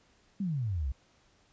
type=exponential sweep; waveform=sine; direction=down; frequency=208 to 59.9 Hz; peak=-29 dBFS; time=0.4-0.92 s; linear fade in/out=5 ms; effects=pink hiss -66 dBFS RMS until 1.52 s + resampled to 16000 Hz